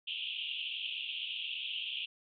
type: band-pass noise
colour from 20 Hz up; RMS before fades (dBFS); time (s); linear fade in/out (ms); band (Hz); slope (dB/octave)
white; -39; 0.07-2.06; 10; 2600 to 3400; 96
effects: none